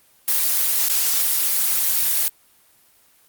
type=noise with dropouts; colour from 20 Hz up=blue; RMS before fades=-19 dBFS; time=0.28-2.28 s; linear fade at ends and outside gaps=0 ms; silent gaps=0.885-0.898 s; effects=white hiss -56 dBFS RMS until 3.28 s + Opus 24 kbps